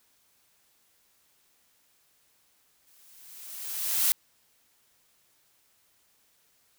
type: noise with exponential growth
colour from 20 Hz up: blue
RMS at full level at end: -22 dBFS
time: 2.87-4.12 s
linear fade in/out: 0 ms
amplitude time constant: 270 ms
effects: white hiss -67 dBFS RMS until 6.78 s